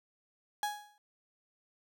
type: tone with exponential decay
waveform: 35% pulse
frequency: 832 Hz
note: G#5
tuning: 3 cents sharp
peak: -27 dBFS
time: 0.63-0.98 s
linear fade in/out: 1 ms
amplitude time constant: 74 ms
effects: none